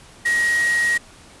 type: tone in noise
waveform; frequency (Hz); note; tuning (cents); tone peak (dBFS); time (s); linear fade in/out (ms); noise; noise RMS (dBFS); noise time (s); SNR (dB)
sine; 1892; A#6; +25; -16; 0.25-0.98; 10; white; -29; 0.25-0.98; +10
effects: pink hiss -46 dBFS RMS until 1.4 s + resampled to 24000 Hz

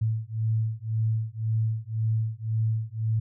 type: beating tone pair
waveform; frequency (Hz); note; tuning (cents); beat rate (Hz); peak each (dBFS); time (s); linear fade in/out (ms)
sine; 110 / 111.9; A2 / A2; 0 / +30; 1.9; -27; 0.01-3.2; 10
effects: none

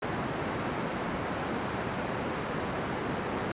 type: band-pass noise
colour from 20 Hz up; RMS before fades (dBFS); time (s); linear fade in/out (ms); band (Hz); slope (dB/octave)
pink; -33; 0.02-3.52; 5; 130 to 1700; 12
effects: resampled to 8000 Hz

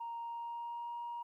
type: tone with pitch glide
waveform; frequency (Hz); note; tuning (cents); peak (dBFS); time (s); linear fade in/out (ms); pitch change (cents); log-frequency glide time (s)
sine; 932.3 to 947; A#5 to A#5; 0 to +27; -38; 0-1.23; 10; +27; 0.18-0.97
effects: tanh soft clip ceiling -36 dBFS + 13-bit

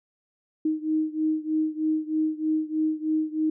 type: beating tone pair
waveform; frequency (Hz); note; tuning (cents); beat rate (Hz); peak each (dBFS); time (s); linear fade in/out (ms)
sine; 311.1 / 314.3; D#4 / D#4; 0 / +18; 3.2; -25 / -27; 0.65-3.5; 5
effects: none

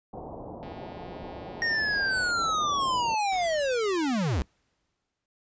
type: low-pass noise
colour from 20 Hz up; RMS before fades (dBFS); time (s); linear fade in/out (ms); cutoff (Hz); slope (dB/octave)
white; -40; 0.13-3.15; 5; 880; 48
type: click train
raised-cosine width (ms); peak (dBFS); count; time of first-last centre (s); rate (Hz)
0.3; -35; 303; 0.63-2.308; 180
type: linear sweep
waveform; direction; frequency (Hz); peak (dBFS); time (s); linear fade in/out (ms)
square; down; 1864.7 to 55; -25; 1.62-4.42; 0
type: noise with exponential decay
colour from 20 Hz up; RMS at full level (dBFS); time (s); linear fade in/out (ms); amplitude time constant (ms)
pink; -45; 3.32-5.26; 2; 420
effects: noise-tail reverb RT60 0.2 s tail -26 dB re dry + resampled to 16000 Hz

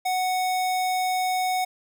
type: tone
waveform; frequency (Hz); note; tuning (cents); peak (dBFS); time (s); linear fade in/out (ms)
square; 740; F#5; 0; -23; 0.05-1.65; 10
effects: none

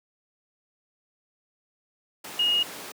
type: tone in noise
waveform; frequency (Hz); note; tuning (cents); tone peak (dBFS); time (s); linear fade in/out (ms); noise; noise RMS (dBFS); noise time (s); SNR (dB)
sine; 2867; F7; +45; -20; 2.39-2.63; 5; pink; -38; 2.24-2.92; +15
effects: high-pass 300 Hz 12 dB/octave

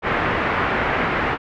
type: low-pass noise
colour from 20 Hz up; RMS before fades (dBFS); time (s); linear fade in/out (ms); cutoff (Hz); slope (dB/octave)
white; -21; 0.02-1.38; 50; 2000; 24
effects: none

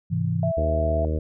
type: chord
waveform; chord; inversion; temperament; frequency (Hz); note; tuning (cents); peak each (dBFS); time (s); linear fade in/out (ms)
sine; Ab augmented; none; equal; 103.83 / 130.81 / 164.81; Ab2 / C3 / E3; 0 / 0 / 0; -26 / -28 / -24; 0.1-0.52; 20
type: tone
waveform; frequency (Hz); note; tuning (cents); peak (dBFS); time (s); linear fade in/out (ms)
sine; 659.3; E5; 0; -23; 0.43-1.05; 2
type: harmonic tone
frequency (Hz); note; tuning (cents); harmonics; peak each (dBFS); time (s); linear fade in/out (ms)
77.78; D#2; 0; 1 / 2 / 3 / 4 / 5 / 6 / 7 / 8; -23 / -32 / -36 / -33 / -37 / -33 / -36 / -40; 0.57-1.19; 5
effects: none

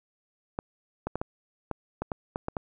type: clicks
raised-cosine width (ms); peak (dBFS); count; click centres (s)
1; -16; 10; 0.589 / 1.07 / 1.156 / 1.215 / 1.713 / 2.02 / 2.118 / 2.359 / 2.484 / 2.568
effects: none

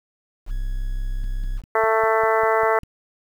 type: tone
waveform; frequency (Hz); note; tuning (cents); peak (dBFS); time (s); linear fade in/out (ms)
triangle; 32.7; C1; 0; -20; 0.46-1.62; 50
type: click train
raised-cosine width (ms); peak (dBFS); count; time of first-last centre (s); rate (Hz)
5; -28; 9; 1.24-2.834; 5.02
type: harmonic tone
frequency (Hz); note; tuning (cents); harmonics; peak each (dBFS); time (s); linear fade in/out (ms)
221.8; A3; +14; 2 / 3 / 4 / 5 / 6 / 7 / 8 / 9; -21 / -22 / -23 / -25 / -25 / -31 / -30 / -29; 1.75-2.79; 2
effects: 8-bit

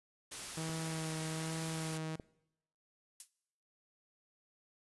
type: noise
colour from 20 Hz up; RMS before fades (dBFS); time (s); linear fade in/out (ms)
white; -44; 0.31-1.98; 10
type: tone with vibrato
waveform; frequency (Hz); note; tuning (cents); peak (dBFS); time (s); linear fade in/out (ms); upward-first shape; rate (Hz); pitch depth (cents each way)
sawtooth; 160; D#3; +49; -34; 0.57-2.16; 5; sine; 1.2; 17
type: clicks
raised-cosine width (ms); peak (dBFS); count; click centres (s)
2; -35 / -30; 2; 0.694 / 2.198
type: noise with exponential decay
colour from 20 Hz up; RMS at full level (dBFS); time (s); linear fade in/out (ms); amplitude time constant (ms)
violet; -38; 3.2-3.3; 2; 21
effects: noise-tail reverb RT60 0.8 s tail -22 dB re dry + resampled to 24000 Hz

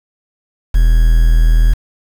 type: tone with quantisation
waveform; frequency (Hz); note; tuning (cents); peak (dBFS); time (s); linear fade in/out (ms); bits
triangle; 40.59; E1; -26; -4; 0.74-1.74; 10; 5
effects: none

